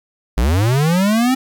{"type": "linear sweep", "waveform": "square", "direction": "up", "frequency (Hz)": [50, 265.4], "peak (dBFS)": -13, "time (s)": [0.37, 1.35], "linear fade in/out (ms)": 10, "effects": ["9-bit"]}